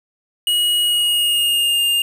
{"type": "tone with pitch glide", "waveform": "square", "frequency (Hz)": [2900, 2813], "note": ["F#7", "F7"], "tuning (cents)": [-35, 12], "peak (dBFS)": -15, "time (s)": [0.47, 2.02], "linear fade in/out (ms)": 2, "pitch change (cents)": -53, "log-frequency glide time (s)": [0.83, 1.83], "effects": ["7-bit"]}